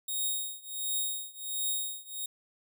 5% pulse tone with tremolo, 3740 Hz, A#7, 5 cents sharp, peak -20 dBFS, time 0.08-2.26 s, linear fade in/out 5 ms, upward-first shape triangle, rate 1.4 Hz, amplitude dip 95%, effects none

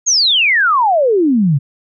sine exponential sweep, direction down, 6760 to 130.81 Hz, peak -9 dBFS, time 0.06-1.59 s, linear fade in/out 20 ms, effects none

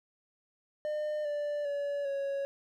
triangle tone with pitch steps, 604 / 587.1 / 570.8 / 554.8 Hz, D5 / D5 / D5 / C#5, +48 / -1 / -49 / +1 cents, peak -29 dBFS, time 0.85-2.45 s, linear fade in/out 0 ms, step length 400 ms, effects none

